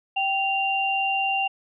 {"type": "tone pair together", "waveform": "sine", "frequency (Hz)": [779.5, 2778], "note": ["G5", "F7"], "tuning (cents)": [-10, -10], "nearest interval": "octave + minor seventh", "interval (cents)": 2200, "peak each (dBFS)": -24, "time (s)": [0.16, 1.48], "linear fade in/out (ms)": 10, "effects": []}